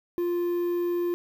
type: tone with quantisation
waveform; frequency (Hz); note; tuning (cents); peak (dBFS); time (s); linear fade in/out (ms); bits
triangle; 349.2; F4; 0; -22; 0.18-1.14; 0; 8
effects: none